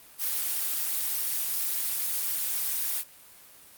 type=noise; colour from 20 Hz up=blue; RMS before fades=-29 dBFS; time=0.18-3.04 s; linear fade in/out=50 ms; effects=white hiss -52 dBFS RMS until 3.77 s + Opus 32 kbps